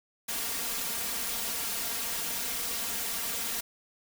white noise with comb filter, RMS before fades -33 dBFS, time 0.28-3.61 s, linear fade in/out 10 ms, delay 4.3 ms, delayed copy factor +0.95, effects none

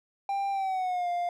triangle tone with pitch glide, 792 to 701.5 Hz, G5 to F5, +18 to +8 cents, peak -25 dBFS, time 0.29-1.29 s, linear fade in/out 2 ms, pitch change -210 cents, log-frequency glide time 0.51-1.09 s, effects none

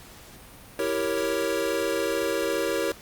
square chord, E diminished seventh, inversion none, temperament equal, 329.6 / 392 / 466.2 / 554.4 Hz, E4 / G4 / Bb4 / Db5, 0 / 0 / 0 / 0 cents, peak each -32 / -31 / -30 / -30 dBFS, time 0.79-2.92 s, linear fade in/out 2 ms, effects pink hiss -47 dBFS RMS until 3.01 s + Opus 48 kbps

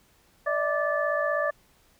sine tone cluster, 587 / 643 / 1174 / 1743 Hz, D5 / E5 / D6 / A6, -1 / -43 / -1 / -17 cents, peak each -27 / -30 / -30 / -30 dBFS, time 0.46-1.51 s, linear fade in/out 10 ms, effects pink hiss -62 dBFS RMS until 1.99 s

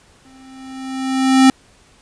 square tone with exponential growth, 263.6 Hz, C4, 13 cents sharp, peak -6 dBFS, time 0.25-1.5 s, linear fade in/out 2 ms, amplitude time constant 270 ms, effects pink hiss -51 dBFS RMS until 2.01 s + resampled to 22050 Hz

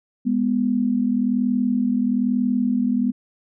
sine tone pair together, 205.8 / 246.9 Hz, G#3 / B3, -16 / 0 cents, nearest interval minor third, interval 316 cents, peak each -22 / -19 dBFS, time 0.25-3.12 s, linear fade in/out 20 ms, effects none

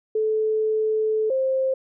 sine tone pair in turn, 434.9 / 527.5 Hz, A4 / C5, -20 / +14 cents, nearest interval minor third, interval 334 cents, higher second, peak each -19 dBFS, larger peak neither, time 0.15-1.3 / 1.3-1.74 s, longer first, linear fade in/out 5 ms, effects none

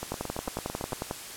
two click trains, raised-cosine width 1 ms, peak -19 / -16 dBFS, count 9 / 12, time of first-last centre 0.03-0.923 / 0.12-1.111 s, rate 8.96 / 11.1 Hz, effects white hiss -41 dBFS RMS until 1.36 s + low-pass 12000 Hz 12 dB/octave

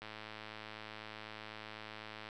click train, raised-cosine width 0.3 ms, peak -30 dBFS, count 246, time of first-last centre 0.02-2.289 s, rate 108 Hz, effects none

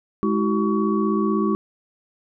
sine tone cluster, 209.1 / 325 / 381.1 / 1125 Hz, G#3 / E4 / G4 / C#6, +12 / -24 / -49 / +25 cents, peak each -21 / -24 / -24 / -27 dBFS, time 0.23-1.55 s, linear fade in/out 0 ms, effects none

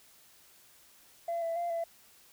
sine tone with pitch steps, 679 / 665 / 691 / 671 Hz, F5 / E5 / F5 / E5, -49 / +15 / -19 / +31 cents, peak -29 dBFS, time 1.28-1.84 s, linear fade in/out 5 ms, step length 140 ms, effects tanh soft clip ceiling -28 dBFS + white hiss -60 dBFS RMS until 2.32 s

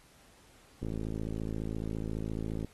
click train, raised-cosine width 3 ms, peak -23 dBFS, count 100, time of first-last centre 0.83-2.647 s, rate 54.5 Hz, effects pink hiss -61 dBFS RMS until 2.73 s + AAC 32 kbps

